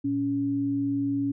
sine tone pair together, 116.98 / 280 Hz, A#2 / C#4, +7 / +18 cents, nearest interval octave + minor third, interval 1511 cents, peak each -34 / -24 dBFS, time 0.04-1.32 s, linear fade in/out 10 ms, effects none

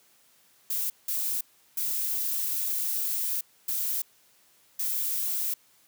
violet noise bursts at uneven times, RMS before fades -29 dBFS, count 5, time 0.7-0.9 / 1.08-1.41 / 1.77-3.41 / 3.68-4.02 / 4.79-5.54 s, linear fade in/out 5 ms, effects white hiss -62 dBFS RMS until 5.87 s + high-pass 80 Hz 12 dB/octave

